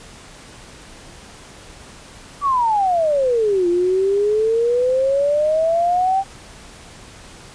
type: exponential two-way sweep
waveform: sine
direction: down then up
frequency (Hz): 1169 to 344.4 to 787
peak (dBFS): -14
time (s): 2.41-6.24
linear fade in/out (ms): 50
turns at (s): 3.68
effects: pink hiss -41 dBFS RMS until 7.54 s + resampled to 22050 Hz